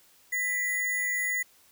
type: tone with sample-and-hold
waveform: sine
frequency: 1978 Hz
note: B6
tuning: 2 cents sharp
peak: -26 dBFS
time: 0.32-1.43 s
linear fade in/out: 10 ms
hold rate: 8820 Hz
effects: white hiss -60 dBFS RMS until 1.71 s